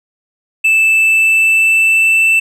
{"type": "tone with pitch glide", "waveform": "triangle", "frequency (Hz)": [2637, 2658], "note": ["E7", "E7"], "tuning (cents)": [0, 14], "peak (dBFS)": -6, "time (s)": [0.64, 2.4], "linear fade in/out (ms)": 10, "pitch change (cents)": 14, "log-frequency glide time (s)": [0.87, 2.24], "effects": []}